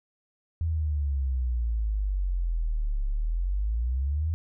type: exponential two-way sweep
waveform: sine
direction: down then up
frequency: 83.6 to 34.47 to 83.6 Hz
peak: -24 dBFS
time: 0.61-4.34 s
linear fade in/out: 0 ms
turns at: 3.06 s
effects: none